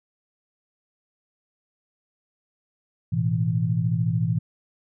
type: chord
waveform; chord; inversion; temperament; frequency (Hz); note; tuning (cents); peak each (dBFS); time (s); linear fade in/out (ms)
sine; A suspended second; none; equal; 110 / 123.47 / 164.81; A2 / B2 / E3; 0 / 0 / 0; -25 / -25 / -24; 3.12-4.39; 10
effects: none